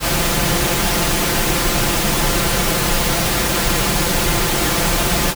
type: noise with comb filter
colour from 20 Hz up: pink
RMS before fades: -17 dBFS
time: 0-5.35 s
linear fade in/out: 50 ms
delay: 5.8 ms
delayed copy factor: +0.6
effects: none